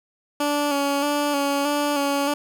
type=tone with vibrato; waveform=15% pulse; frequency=286.4 Hz; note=D4; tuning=43 cents flat; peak=-14 dBFS; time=0.4-2.34 s; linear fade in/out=5 ms; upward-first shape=square; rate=1.6 Hz; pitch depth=29 cents each way; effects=none